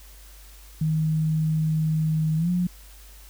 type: tone with pitch glide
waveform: sine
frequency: 157 to 178.27 Hz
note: D#3 to F3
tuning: +16 to +36 cents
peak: -20 dBFS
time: 0.81-2.67 s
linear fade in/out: 5 ms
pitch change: +220 cents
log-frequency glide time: 2.37-2.5 s
effects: added 50 Hz sine -45 dBFS peak until 3.29 s + white hiss -51 dBFS RMS until 3.29 s